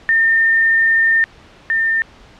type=tone pair in turn; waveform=sine; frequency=1812 / 1804.8 Hz; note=A#6 / A6; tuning=-50 / +44 cents; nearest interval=unison; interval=6 cents; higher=first; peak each=-10 / -13 dBFS; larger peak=first; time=0.09-1.24 / 1.7-2.02 s; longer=first; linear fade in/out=0 ms; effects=pink hiss -44 dBFS RMS until 2.39 s + low-pass 4000 Hz 12 dB/octave